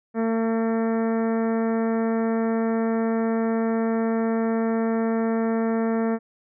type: harmonic tone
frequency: 226 Hz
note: A3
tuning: 47 cents sharp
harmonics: 1 / 2 / 3 / 4 / 5 / 6 / 7 / 8 / 9 / 10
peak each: -22 / -26 / -31 / -37 / -40 / -39 / -45 / -41 / -50 / -50 dBFS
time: 0.14-6.19 s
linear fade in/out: 50 ms
effects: none